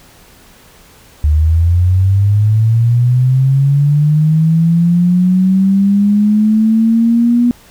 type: linear sweep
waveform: sine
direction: up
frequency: 73.42 to 243 Hz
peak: -7 dBFS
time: 1.24-7.51 s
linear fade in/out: 0 ms
effects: pink hiss -43 dBFS RMS until 7.7 s